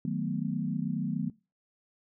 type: chord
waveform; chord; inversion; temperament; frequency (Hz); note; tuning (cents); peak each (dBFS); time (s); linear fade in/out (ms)
sine; B dominant seventh; first; equal; 155.56 / 185 / 220 / 246.9; D#3 / F#3 / A3 / B3; 0 / 0 / 0 / 0; -34 / -33 / -35 / -35; 0.05-1.3; 2
effects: noise-tail reverb RT60 0.3 s tail -23 dB re dry